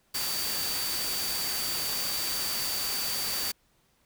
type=tone in noise; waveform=sine; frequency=4604 Hz; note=D8; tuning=35 cents flat; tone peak=-33 dBFS; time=0.14-3.52 s; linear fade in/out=10 ms; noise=white; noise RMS=-32 dBFS; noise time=0.14-3.52 s; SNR=-4 dB; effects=pink hiss -68 dBFS RMS until 4.05 s